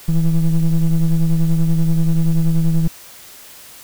triangle ring-modulated tone, 83.7 Hz, E2, 27 cents sharp, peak -6 dBFS, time 0.08-2.88 s, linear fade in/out 10 ms, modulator 78.5 Hz, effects white hiss -40 dBFS RMS until 3.83 s

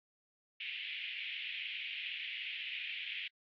pink band-pass noise, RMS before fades -42 dBFS, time 0.6-3.28 s, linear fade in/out 5 ms, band 2200 to 3200 Hz, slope 48 dB/octave, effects AAC 48 kbps

